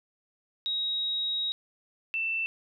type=tone pair in turn; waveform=sine; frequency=3800 / 2669 Hz; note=A#7 / E7; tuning=+33 / +21 cents; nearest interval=tritone; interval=612 cents; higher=first; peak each=-27 dBFS; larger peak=neither; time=0.66-1.52 / 2.14-2.46 s; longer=first; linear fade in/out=0 ms; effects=none